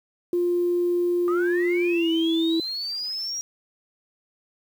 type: tone with pitch glide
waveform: sine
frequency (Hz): 351.2 to 327.7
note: F4 to E4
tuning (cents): +10 to -10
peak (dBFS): -19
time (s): 0.33-2.6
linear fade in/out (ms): 2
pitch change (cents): -120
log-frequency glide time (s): 1.86-2.1
type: linear sweep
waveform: sine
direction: up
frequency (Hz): 1191 to 5730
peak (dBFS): -27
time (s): 1.28-3.41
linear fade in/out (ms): 0
effects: tanh soft clip ceiling -13 dBFS + 8-bit